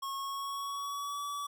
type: tone with pitch glide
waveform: square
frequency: 1092 to 1145.6 Hz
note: C#6 to D6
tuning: -26 to -43 cents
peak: -36 dBFS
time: 0.02-1.47 s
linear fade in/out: 10 ms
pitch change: +83 cents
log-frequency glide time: 0.15-1.22 s
effects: none